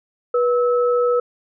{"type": "tone pair together", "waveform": "sine", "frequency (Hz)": [486.9, 1300], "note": ["B4", "E6"], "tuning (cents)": [-25, -24], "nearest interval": "octave + perfect fourth", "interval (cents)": 1701, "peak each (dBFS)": [-15, -23], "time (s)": [0.34, 1.2], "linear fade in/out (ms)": 5, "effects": []}